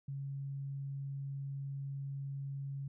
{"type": "tone", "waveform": "sine", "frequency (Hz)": 138.3, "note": "C#3", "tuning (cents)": -4, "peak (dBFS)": -38, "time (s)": [0.08, 2.88], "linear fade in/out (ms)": 5, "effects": []}